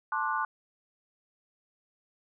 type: chord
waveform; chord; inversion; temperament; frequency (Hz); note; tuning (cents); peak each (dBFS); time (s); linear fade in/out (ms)
sine; D dominant seventh; second; just; 881 / 1057.2 / 1174.7 / 1468.3; A5 / C6 / D6 / F#6; +2 / +18 / 0 / -14; -33; 0.12-0.45; 2
effects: none